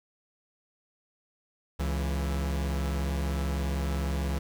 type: tone pair together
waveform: 45% pulse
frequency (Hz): 69.3 / 164.82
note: C#2 / E3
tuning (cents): 0 / 0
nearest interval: octave + minor third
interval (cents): 1500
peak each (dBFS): -28 / -35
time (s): 1.79-4.39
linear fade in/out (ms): 10
effects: 10-bit